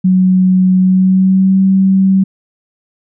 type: tone with pitch glide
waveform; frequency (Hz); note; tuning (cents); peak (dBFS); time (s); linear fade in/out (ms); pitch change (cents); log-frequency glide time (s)
sine; 185.4 to 191.61; F#3 to G3; +4 to -39; -6; 0.04-2.24; 10; +57; 0.78-1.61
effects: none